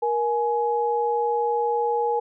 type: tone pair together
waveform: sine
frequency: 471.9 / 840 Hz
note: A#4 / G#5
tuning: +21 / +19 cents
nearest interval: minor seventh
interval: 998 cents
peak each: -23 / -23 dBFS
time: 0.02-2.2 s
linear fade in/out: 10 ms
effects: none